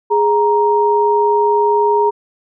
sine tone pair together, 415.3 / 936.1 Hz, G#4 / A#5, 0 / +7 cents, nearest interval octave + major second, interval 1407 cents, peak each -13 dBFS, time 0.1-2.11 s, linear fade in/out 20 ms, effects none

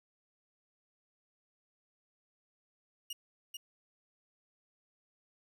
sawtooth tone with echo, 2865 Hz, F7, 44 cents sharp, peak -35 dBFS, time 3.1-3.13 s, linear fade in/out 5 ms, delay 440 ms, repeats 1, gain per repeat -3 dB, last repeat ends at 3.57 s, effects none

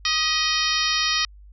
harmonic tone with a mistuned harmonic, 622.3 Hz, D#5, in tune, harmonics 2 / 3 / 4 / 5 / 6 / 7 / 8 / 9, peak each -28 / -28 / -28 / -28 / -28 / -28 / -28 / -28 dBFS, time 0.05-1.25 s, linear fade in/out 2 ms, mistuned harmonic 3, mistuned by +42 cents, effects added 50 Hz sine -43 dBFS peak until 1.52 s

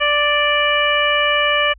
harmonic tone, 587.3 Hz, D5, in tune, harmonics 1 / 2 / 3 / 4 / 5, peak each -20 / -20 / -20 / -20 / -20 dBFS, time 0-1.74 s, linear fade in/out 20 ms, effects added 50 Hz sine -42 dBFS peak until 1.78 s

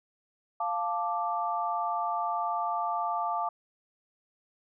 sine chord, D minor, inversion first, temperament equal, 698.5 / 880 / 1174.7 Hz, F5 / A5 / D6, 0 / 0 / 0 cents, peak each -32 dBFS, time 0.6-3.49 s, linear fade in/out 5 ms, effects none

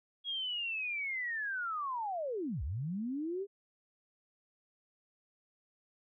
sine linear two-way sweep, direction down then up, 3322 to 58.27 to 409.6 Hz, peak -34 dBFS, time 0.24-3.47 s, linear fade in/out 50 ms, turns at 2.63 s, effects none

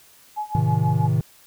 sine tone with tremolo, 846 Hz, G#5, 32 cents sharp, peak -23 dBFS, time 0.36-1.08 s, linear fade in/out 20 ms, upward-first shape sine, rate 6.2 Hz, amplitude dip 90%
triangle chord, A diminished, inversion none, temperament just, 110 / 132 / 158.4 Hz, A2 / C3 / Eb3, 0 / +16 / +31 cents, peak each -20 dBFS, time 0.55-1.21 s, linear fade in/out 0 ms
effects white hiss -52 dBFS RMS until 1.46 s

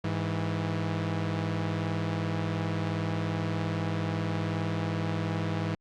sawtooth tone pair together, 102.57 / 163.3 Hz, G#2 / E3, -21 / -16 cents, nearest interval minor sixth, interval 805 cents, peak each -27 dBFS, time 0.04-5.75 s, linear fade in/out 5 ms, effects low-pass 4000 Hz 12 dB/octave + Opus 48 kbps

